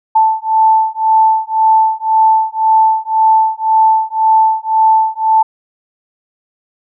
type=beating tone pair; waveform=sine; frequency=880 / 881.9 Hz; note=A5 / A5; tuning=0 / +4 cents; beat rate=1.9 Hz; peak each=-11 dBFS; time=0.15-5.43 s; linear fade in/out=10 ms; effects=none